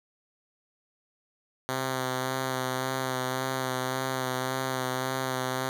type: tone with vibrato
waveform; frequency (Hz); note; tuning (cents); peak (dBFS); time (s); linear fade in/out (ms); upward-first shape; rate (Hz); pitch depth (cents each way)
5% pulse; 130; C3; -11; -17; 1.69-5.69; 0; sine; 1.8; 20
effects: none